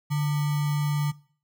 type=tone with sample-and-hold; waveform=sine; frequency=146.83 Hz; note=D3; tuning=in tune; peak=-22 dBFS; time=0.1-1.12 s; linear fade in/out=20 ms; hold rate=1050 Hz; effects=noise-tail reverb RT60 0.5 s tail -21 dB re dry